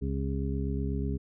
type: harmonic tone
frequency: 68.2 Hz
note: C#2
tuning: 28 cents flat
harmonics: 1 / 2 / 3 / 4 / 6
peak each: -31 / -34 / -36 / -37 / -39 dBFS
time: 0.01-1.18 s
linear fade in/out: 20 ms
effects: none